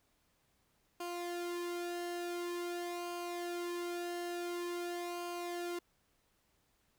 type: tone with flanger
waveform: sawtooth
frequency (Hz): 349.2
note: F4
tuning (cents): 0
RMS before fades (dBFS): -40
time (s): 1-5.79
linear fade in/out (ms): 5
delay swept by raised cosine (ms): 0.53 to 2.03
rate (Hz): 0.47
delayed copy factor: -0.65
effects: pink hiss -75 dBFS RMS until 6.98 s